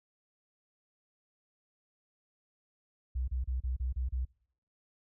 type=tone bursts; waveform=sine; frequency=63.2 Hz; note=B1; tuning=41 cents sharp; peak=-30 dBFS; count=7; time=3.15-4.252 s; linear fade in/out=10 ms; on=130 ms; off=32 ms; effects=noise-tail reverb RT60 0.6 s tail -23 dB re dry